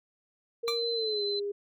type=tone with pitch glide; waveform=sine; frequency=466.2 to 405.9 Hz; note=A#4 to G#4; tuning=0 to -40 cents; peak=-30 dBFS; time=0.63-1.52 s; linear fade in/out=10 ms; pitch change=-240 cents; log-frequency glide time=0.93-1.23 s
type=tone; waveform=sine; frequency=4055 Hz; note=B7; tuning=45 cents sharp; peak=-31 dBFS; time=0.67-1.4 s; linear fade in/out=10 ms
type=tone with exponential decay; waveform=25% pulse; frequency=1174.7 Hz; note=D6; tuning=in tune; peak=-25 dBFS; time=0.68-0.83 s; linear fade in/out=0 ms; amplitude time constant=31 ms
effects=none